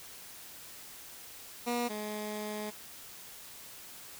15% pulse tone pair in turn, 240.5 / 211.4 Hz, B3 / G#3, -46 / +31 cents, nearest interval major second, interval 223 cents, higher first, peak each -24 / -30 dBFS, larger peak first, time 1.66-1.89 / 1.89-2.71 s, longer second, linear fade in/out 20 ms, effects white hiss -49 dBFS RMS until 4.19 s

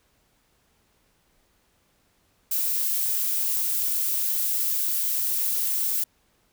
violet noise, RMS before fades -25 dBFS, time 2.51-6.04 s, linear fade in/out 5 ms, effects pink hiss -66 dBFS RMS until 6.52 s

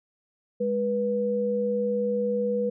sine tone pair together, 206.5 / 488 Hz, G#3 / B4, -10 / -21 cents, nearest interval octave + minor third, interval 1489 cents, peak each -29 / -24 dBFS, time 0.6-2.7 s, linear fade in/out 10 ms, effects none

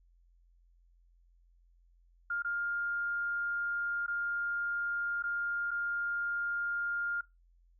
sine tone with dropouts, 1407 Hz, F6, 12 cents sharp, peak -31 dBFS, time 2.3-7.21 s, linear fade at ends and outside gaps 5 ms, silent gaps 2.423-2.446 / 4.064-4.079 / 5.225-5.237 / 5.709-5.713 s, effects noise-tail reverb RT60 0.2 s tail -21 dB re dry + added 43 Hz sine -62 dBFS peak until 7.79 s

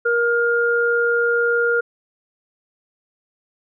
sine tone pair together, 471.6 / 1413.2 Hz, A#4 / F6, +20 / +20 cents, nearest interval octave + perfect fifth, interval 1900 cents, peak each -18 dBFS, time 0.05-1.81 s, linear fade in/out 10 ms, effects none

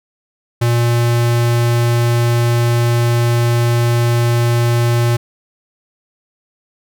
square tone, 118.7 Hz, A#2, 32 cents sharp, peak -12 dBFS, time 0.61-5.17 s, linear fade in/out 10 ms, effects none

